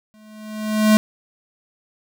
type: tone with exponential growth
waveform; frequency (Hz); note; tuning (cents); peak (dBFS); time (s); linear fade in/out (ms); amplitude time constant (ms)
square; 214.8; A3; -41; -9; 0.14-0.97; 0; 180
effects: none